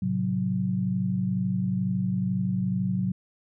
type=chord; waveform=sine; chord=F# diminished; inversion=first; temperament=just; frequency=111 / 133.2 / 185 Hz; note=A2 / C3 / F#3; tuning=+16 / +31 / 0 cents; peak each=-31 / -31 / -25 dBFS; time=0.02-3.12 s; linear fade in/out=5 ms; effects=none